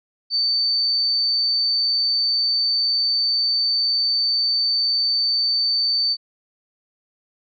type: tone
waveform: sine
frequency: 4559 Hz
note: C#8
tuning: 48 cents sharp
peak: -17 dBFS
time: 0.3-6.17 s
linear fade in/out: 50 ms
effects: none